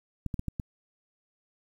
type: clicks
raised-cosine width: 5 ms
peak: -19 dBFS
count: 5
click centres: 0.263 / 0.342 / 0.394 / 0.483 / 0.598 s
effects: 9-bit